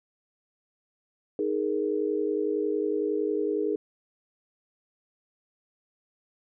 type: chord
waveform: sine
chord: D# suspended fourth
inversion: none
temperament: equal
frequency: 311.1 / 415.3 / 466.2 Hz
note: D#4 / G#4 / A#4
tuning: 0 / 0 / 0 cents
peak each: -30 / -27 / -31 dBFS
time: 1.39-3.76 s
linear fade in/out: 2 ms
effects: none